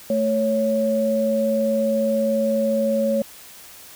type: tone pair together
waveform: sine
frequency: 220 / 554.4 Hz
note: A3 / C#5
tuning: 0 / 0 cents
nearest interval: octave + major third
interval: 1600 cents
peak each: -22 / -19 dBFS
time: 0.1-3.22 s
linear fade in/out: 2 ms
effects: white hiss -43 dBFS RMS until 3.95 s